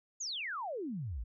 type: exponential sweep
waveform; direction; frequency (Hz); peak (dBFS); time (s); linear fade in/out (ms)
sine; down; 7090 to 49; -36; 0.2-1.24; 10
effects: none